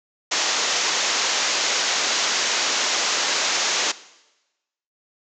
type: low-pass noise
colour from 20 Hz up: white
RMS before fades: -22 dBFS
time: 0.31-3.92 s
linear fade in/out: 10 ms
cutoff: 7100 Hz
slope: 96 dB/octave
effects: noise-tail reverb RT60 1.0 s tail -18 dB re dry + high-pass 400 Hz 12 dB/octave